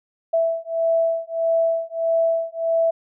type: beating tone pair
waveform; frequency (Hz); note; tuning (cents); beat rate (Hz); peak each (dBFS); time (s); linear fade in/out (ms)
sine; 659.3 / 660.9; E5 / E5; 0 / +4; 1.6; -21 / -21; 0.33-2.91; 10
effects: none